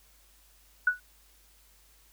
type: tone with exponential decay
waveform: sine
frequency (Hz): 1474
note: F#6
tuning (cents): -7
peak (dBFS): -17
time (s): 0.87-1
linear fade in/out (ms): 5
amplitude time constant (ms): 28
effects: added 50 Hz sine -62 dBFS peak until 2.12 s + white hiss -62 dBFS RMS until 2.12 s